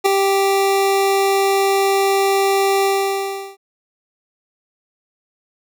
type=tone with ADSR envelope; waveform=25% pulse; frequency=392 Hz; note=G4; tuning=in tune; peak=-5 dBFS; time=0.04-3.57 s; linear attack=21 ms; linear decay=4 ms; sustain=-5 dB; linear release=730 ms; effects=none